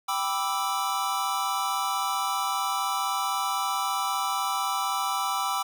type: chord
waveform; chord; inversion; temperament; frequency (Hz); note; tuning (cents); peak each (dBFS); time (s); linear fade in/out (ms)
square; E minor seventh; first; equal; 784 / 987.8 / 1174.7 / 1318.5; G5 / B5 / D6 / E6; 0 / 0 / 0 / 0; -32; 0.08-5.63; 10
effects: none